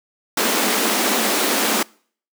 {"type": "high-pass noise", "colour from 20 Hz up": "pink", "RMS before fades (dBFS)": -19, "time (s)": [0.37, 1.83], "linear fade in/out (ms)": 5, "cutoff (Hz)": 200, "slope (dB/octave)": 96, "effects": ["noise-tail reverb RT60 0.5 s tail -25 dB re dry"]}